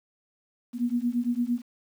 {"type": "beating tone pair", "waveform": "sine", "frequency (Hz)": [236.7, 245.5], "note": ["A#3", "B3"], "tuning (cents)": [27, -10], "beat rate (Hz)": 8.8, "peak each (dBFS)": -27, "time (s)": [0.73, 1.62], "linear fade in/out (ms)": 50, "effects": ["9-bit"]}